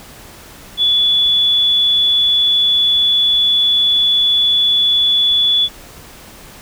sine tone, 3433 Hz, A7, 43 cents flat, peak -10 dBFS, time 0.77-5.69 s, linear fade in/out 50 ms, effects pink hiss -38 dBFS RMS until 6.61 s

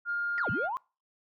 sine tone, 1410 Hz, F6, 16 cents sharp, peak -28 dBFS, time 0.05-0.7 s, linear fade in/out 50 ms
sine linear two-way sweep, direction down then up, 1982 to 82.41 to 1094 Hz, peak -30 dBFS, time 0.38-0.77 s, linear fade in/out 0 ms, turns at 0.5 s
effects noise-tail reverb RT60 0.3 s tail -24 dB re dry + tanh soft clip ceiling -21 dBFS

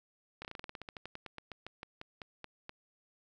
slowing click train, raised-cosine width 0.3 ms, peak -27 dBFS, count 23, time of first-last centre 0.42-2.694 s, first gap 28 ms, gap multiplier 1.11, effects none

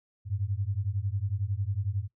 sine beating tone pair, 94.2 / 105.2 Hz, F#2 / G#2, +32 / +23 cents, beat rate 11 Hz, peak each -31 dBFS, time 0.25-2.08 s, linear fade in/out 50 ms, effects noise-tail reverb RT60 0.1 s tail -18 dB re dry

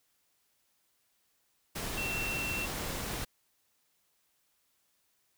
sine tone in noise, 2707 Hz, E7, 45 cents sharp, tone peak -34 dBFS, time 1.97-2.66 s, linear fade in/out 10 ms, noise pink, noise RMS -37 dBFS, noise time 1.75-3.25 s, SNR 0 dB, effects white hiss -74 dBFS RMS until 5.37 s

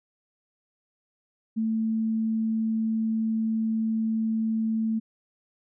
sine tone, 222.1 Hz, A3, 16 cents sharp, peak -23 dBFS, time 1.56-5 s, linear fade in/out 20 ms, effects none

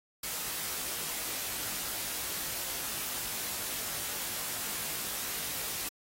white noise with comb filter, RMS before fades -36 dBFS, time 0.23-5.89 s, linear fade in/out 5 ms, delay 19 ms, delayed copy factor +0.7, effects AAC 48 kbps

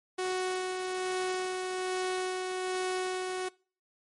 sawtooth tone with tremolo, 370 Hz, F#4, in tune, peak -25 dBFS, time 0.18-3.49 s, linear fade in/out 10 ms, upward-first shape sine, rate 1.2 Hz, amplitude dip 30%, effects noise-tail reverb RT60 0.4 s tail -24 dB re dry + MP3 48 kbps

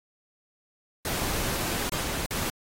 pink noise with dropouts, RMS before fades -30 dBFS, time 1.05-2.5 s, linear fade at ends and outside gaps 2 ms, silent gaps 1.895-1.92 / 2.261-2.307 s, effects AAC 48 kbps

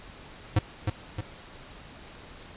square tone with echo, 103.8 Hz, G#2, in tune, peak -19 dBFS, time 0.56-0.59 s, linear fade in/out 5 ms, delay 310 ms, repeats 2, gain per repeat -5 dB, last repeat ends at 1.21 s, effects pink hiss -47 dBFS RMS until 2.56 s + resampled to 8000 Hz

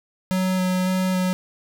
square tone with vibrato, 185 Hz, F#3, in tune, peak -20 dBFS, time 0.31-1.33 s, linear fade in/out 0 ms, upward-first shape square, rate 1.8 Hz, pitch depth 9 cents each way, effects none

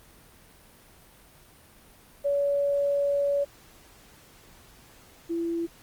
sine tone pair in turn, 567 / 336.1 Hz, C#5 / E4, +39 / +34 cents, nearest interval major sixth, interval 905 cents, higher first, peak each -22 / -26 dBFS, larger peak first, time 2.24-3.45 / 5.29-5.67 s, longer first, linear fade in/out 20 ms, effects pink hiss -54 dBFS RMS until 5.82 s + Opus 32 kbps

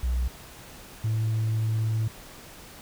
sine tone pair in turn, 61.74 / 110.45 Hz, B1 / A2, 0 / +7 cents, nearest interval minor seventh, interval 1007 cents, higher second, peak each -21 dBFS, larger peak neither, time 0.03-0.28 / 1.04-2.08 s, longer second, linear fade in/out 5 ms, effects tanh soft clip ceiling -21 dBFS + pink hiss -46 dBFS RMS until 2.81 s

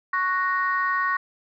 sine chord, F# major, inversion second, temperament equal, 1108.7 / 1480 / 1864.7 Hz, C#6 / F#6 / A#6, 0 / 0 / 0 cents, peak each -23 / -28 / -25 dBFS, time 0.13-1.17 s, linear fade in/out 5 ms, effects tanh soft clip ceiling -12 dBFS

